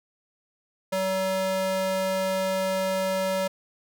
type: tone with high-pass filter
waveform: square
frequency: 189.5 Hz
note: F#3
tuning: 42 cents sharp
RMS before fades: -26 dBFS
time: 0.92-3.48 s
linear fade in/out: 10 ms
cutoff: 410 Hz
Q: 7.2
effects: none